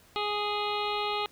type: harmonic tone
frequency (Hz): 415.3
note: G#4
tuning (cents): 0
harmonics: 1 / 2 / 3 / 5 / 6 / 7 / 8 / 9 / 10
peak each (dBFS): -34 / -33 / -34 / -42 / -39 / -40 / -41 / -39 / -42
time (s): 0.16-1.26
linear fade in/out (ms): 0
effects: pink hiss -58 dBFS RMS until 1.31 s